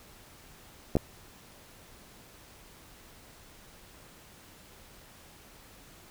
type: clicks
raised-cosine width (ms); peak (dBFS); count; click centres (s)
2; -11; 2; 0.954 / 0.968
effects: pink hiss -54 dBFS RMS until 6.1 s

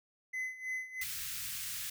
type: tone with tremolo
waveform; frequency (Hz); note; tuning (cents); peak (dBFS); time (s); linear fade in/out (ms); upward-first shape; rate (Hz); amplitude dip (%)
triangle; 2031; B6; +48; -32; 0.33-1.04; 10; sine; 3.1; 80
type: band-stop noise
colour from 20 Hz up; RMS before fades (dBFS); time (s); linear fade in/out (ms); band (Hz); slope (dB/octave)
white; -40; 1.01-1.9; 5; 160 to 1500; 24
effects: none

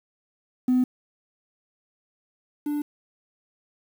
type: tone pair in turn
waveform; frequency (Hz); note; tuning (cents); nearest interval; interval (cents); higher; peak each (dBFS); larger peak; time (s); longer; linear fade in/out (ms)
triangle; 252.6 / 294.1; B3 / D4; +39 / +3; minor third; 264; second; -14 / -22; first; 0.68-0.84 / 2.66-2.82; neither; 5
effects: tanh soft clip ceiling -14 dBFS + 8-bit

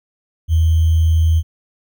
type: tone with sample-and-hold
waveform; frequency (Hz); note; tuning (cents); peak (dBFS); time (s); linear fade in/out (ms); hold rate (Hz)
sine; 81.2; E2; -26; -10; 0.48-1.43; 50; 3150
effects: none

